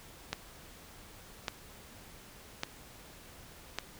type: click train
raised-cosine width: 0.2 ms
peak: -15 dBFS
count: 4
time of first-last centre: 0.33-3.786 s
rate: 0.868 Hz
effects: pink hiss -53 dBFS RMS until 3.99 s